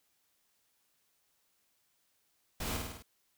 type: noise with echo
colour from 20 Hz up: pink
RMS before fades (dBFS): -38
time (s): 2.6-2.77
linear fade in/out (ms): 5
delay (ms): 51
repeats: 5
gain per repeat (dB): -3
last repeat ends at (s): 3.025
effects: white hiss -75 dBFS RMS until 3.37 s